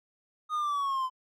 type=linear sweep; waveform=triangle; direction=down; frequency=1244.5 to 1018 Hz; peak=-25 dBFS; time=0.49-1.1 s; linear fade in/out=50 ms; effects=MP3 96 kbps